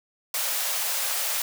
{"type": "high-pass noise", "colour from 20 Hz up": "white", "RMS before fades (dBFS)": -27, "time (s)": [0.34, 1.42], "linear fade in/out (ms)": 2, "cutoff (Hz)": 490, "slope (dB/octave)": 96, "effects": []}